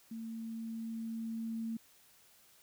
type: tone with level ramp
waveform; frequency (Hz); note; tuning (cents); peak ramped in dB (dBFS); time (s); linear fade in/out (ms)
sine; 225.9; A3; +46; -40 to -35; 0.11-1.77; 5
effects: white hiss -64 dBFS RMS until 2.62 s